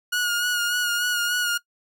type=tone with vibrato; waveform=sawtooth; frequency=1442 Hz; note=F#6; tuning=45 cents flat; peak=-18 dBFS; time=0.12-1.58 s; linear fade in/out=10 ms; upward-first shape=sine; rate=3.4 Hz; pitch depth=31 cents each way; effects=noise-tail reverb RT60 0.1 s tail -21 dB re dry